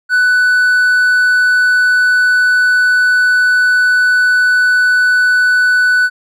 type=tone; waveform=triangle; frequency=1491 Hz; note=F#6; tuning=13 cents sharp; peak=-6 dBFS; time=0.09-6.1 s; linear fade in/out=50 ms; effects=none